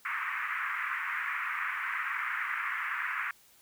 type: band-pass noise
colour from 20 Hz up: white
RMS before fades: -34 dBFS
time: 0.05-3.31 s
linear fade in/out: 2 ms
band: 1100 to 2200 Hz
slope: 48 dB/octave
effects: white hiss -61 dBFS RMS until 3.61 s